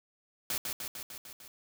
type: noise with echo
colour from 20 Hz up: white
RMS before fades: -33 dBFS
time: 0.5-0.58 s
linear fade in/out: 2 ms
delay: 150 ms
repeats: 6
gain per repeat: -3 dB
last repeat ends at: 1.48 s
effects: none